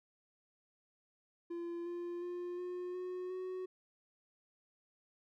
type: tone with pitch steps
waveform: triangle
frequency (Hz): 342.5 / 347.9 / 353.4 / 358.9 / 364.5 / 370.3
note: F4 / F4 / F4 / F4 / F#4 / F#4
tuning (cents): -34 / -7 / +21 / +47 / -26 / +1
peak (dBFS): -37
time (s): 1.5-3.66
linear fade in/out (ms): 10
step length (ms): 360
effects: none